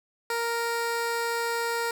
15% pulse tone, 466.2 Hz, A#4, in tune, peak -20 dBFS, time 0.3-1.91 s, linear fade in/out 2 ms, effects none

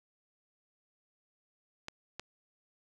clicks, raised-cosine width 0.2 ms, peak -22 dBFS, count 2, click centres 1.884 / 2.196 s, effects none

